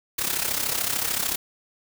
white noise with amplitude modulation, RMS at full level -23 dBFS, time 0.18-1.36 s, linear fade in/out 10 ms, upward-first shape sine, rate 33.5 Hz, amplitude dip 70%, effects none

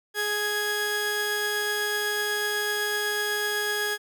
sawtooth tone pair together, 417.3 / 1661.2 Hz, G#4 / G#6, +8 / 0 cents, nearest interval 2 octaves, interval 2392 cents, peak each -26 / -23 dBFS, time 0.14-3.98 s, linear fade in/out 50 ms, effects none

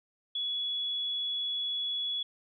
sine tone, 3386 Hz, G#7, 33 cents sharp, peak -30 dBFS, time 0.35-2.23 s, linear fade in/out 5 ms, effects none

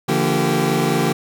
25% pulse tone cluster, 144.9 / 169.9 / 228 / 388.1 Hz, D3 / F3 / A#3 / G4, -23 / -47 / -38 / -17 cents, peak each -18 dBFS, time 0.08-1.13 s, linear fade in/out 10 ms, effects none

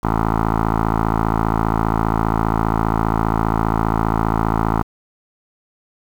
10% pulse tone with low-pass filter, 55 Hz, A1, in tune, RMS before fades -18 dBFS, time 0.03-4.83 s, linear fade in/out 10 ms, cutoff 1100 Hz, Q 7.6, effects 7-bit

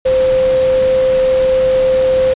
sine tone in noise, 520 Hz, C5, 11 cents flat, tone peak -9 dBFS, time 0.05-2.34 s, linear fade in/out 10 ms, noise pink, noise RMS -26 dBFS, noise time 0.05-2.34 s, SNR +14 dB, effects resampled to 8000 Hz

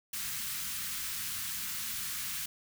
white band-stop noise, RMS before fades -37 dBFS, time 0.13-2.46 s, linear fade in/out 5 ms, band 220 to 1200 Hz, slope 24 dB/octave, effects none

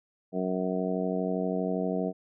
harmonic tone, 92.5 Hz, F#2, in tune, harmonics 2 / 3 / 4 / 5 / 6 / 7 / 8, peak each -31 / -34 / -36 / -33 / -43 / -34 / -41 dBFS, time 0.32-2.13 s, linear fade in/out 50 ms, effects none

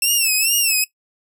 10% pulse tone with vibrato, 2676 Hz, E7, 25 cents sharp, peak -7 dBFS, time 0.02-0.84 s, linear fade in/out 2 ms, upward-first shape sine, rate 2.3 Hz, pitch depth 110 cents each way, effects noise-tail reverb RT60 0.1 s tail -17 dB re dry

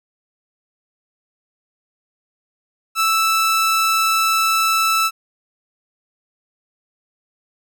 sawtooth tone, 1318.5 Hz, E6, in tune, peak -11 dBFS, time 2.95-5.11 s, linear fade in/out 50 ms, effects none

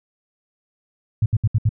sine tone bursts, 108.8 Hz, A2, 19 cents flat, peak -13 dBFS, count 5, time 1.22-1.692 s, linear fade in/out 5 ms, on 40 ms, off 68 ms, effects none

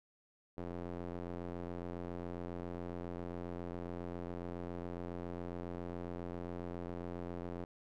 square tone with band-pass filter, 43.65 Hz, F1, in tune, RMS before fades -43 dBFS, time 0.57-7.65 s, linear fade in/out 10 ms, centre 410 Hz, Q 0.85, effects none

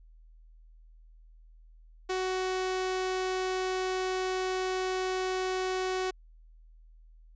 sawtooth tone, 372.7 Hz, F#4, 13 cents sharp, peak -25 dBFS, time 2.09-6.11 s, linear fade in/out 10 ms, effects added 40 Hz sine -52 dBFS peak until 7.35 s + resampled to 16000 Hz

